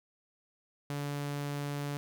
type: tone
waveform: sawtooth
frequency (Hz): 143.8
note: D3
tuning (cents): -36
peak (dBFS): -30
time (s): 0.9-1.97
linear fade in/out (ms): 0
effects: none